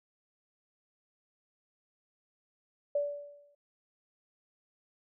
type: tone with exponential decay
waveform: sine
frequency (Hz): 578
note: D5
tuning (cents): -28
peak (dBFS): -25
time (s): 2.95-3.55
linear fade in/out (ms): 5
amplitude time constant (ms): 130
effects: none